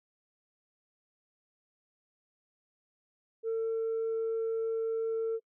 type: tone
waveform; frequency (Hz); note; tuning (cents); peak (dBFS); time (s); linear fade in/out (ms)
sine; 450.5; A4; +41; -27; 3.43-5.4; 50
effects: noise-tail reverb RT60 0.1 s tail -26 dB re dry + tanh soft clip ceiling -27 dBFS